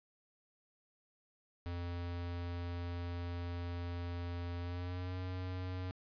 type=tone with pitch glide; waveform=square; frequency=87 to 91.8 Hz; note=F2 to F#2; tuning=-6 to -13 cents; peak=-39 dBFS; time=1.66-5.91 s; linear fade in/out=0 ms; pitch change=+93 cents; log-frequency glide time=4.59-5.17 s; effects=resampled to 11025 Hz + 13-bit